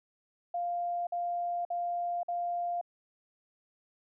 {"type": "tone bursts", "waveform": "sine", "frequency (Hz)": 698.5, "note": "F5", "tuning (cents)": 0, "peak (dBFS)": -30, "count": 4, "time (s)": [0.54, 2.813], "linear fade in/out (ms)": 5, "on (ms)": 530, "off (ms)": 51, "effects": []}